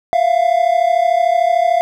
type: tone pair together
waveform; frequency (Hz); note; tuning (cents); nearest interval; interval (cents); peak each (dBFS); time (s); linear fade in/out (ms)
triangle; 673.6 / 707; E5 / F5; +37 / +21; minor second; 84; -12; 0.13-1.81; 0
effects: none